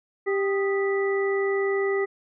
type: harmonic tone with a mistuned harmonic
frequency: 394 Hz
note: G4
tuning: 9 cents sharp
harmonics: 1 / 2 / 3 / 5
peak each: -22 / -37 / -35 / -31 dBFS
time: 0.26-2.06 s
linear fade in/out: 20 ms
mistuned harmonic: 3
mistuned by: +83 cents
effects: none